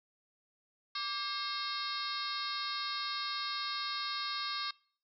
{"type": "harmonic tone with a mistuned harmonic", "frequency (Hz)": 536, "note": "C5", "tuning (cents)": 42, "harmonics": [2, 3, 4, 5, 6, 7, 8, 9, 10], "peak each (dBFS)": [-40, -46, -46, -49, -49, -41, -41, -44, -47], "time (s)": [0.95, 4.71], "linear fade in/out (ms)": 5, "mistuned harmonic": 2, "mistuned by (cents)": 150, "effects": ["noise-tail reverb RT60 0.5 s tail -23 dB re dry"]}